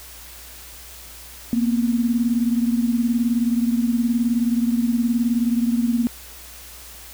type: beating tone pair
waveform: sine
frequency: 233.1 / 252.1 Hz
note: A#3 / B3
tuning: 0 / +36 cents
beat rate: 19 Hz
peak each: -18 / -23 dBFS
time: 1.53-6.07 s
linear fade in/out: 0 ms
effects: added 60 Hz sine -45 dBFS peak until 7.13 s + white hiss -41 dBFS RMS until 7.13 s